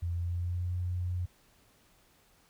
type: tone with pitch glide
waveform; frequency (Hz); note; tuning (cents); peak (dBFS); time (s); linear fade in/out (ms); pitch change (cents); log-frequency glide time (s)
sine; 86 to 89.45; F2 to F2; -26 to +42; -30; 0.02-1.26; 10; +68; 0.14-0.72
effects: pink hiss -65 dBFS RMS until 2.49 s